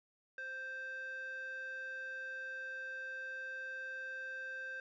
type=tone with band-pass filter; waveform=square; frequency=523.3 Hz; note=C5; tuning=in tune; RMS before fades=-44 dBFS; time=0.38-4.8 s; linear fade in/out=2 ms; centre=1600 Hz; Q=4; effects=resampled to 16000 Hz + 13-bit